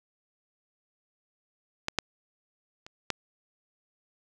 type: clicks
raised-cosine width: 0.2 ms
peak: -11 / -7 / -27 / -10 dBFS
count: 4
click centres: 1.884 / 1.987 / 2.865 / 3.103 s
effects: none